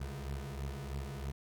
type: beating tone pair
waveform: 25% pulse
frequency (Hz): 67.8 / 70.9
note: C#2 / C#2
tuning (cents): -38 / +40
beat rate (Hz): 3.1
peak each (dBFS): -37 / -39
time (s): 0-1.32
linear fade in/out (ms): 10
effects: none